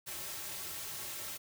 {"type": "noise with comb filter", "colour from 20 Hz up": "white", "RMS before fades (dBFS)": -42, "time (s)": [0.06, 1.38], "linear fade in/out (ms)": 20, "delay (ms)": 4.1, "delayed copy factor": -0.75, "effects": []}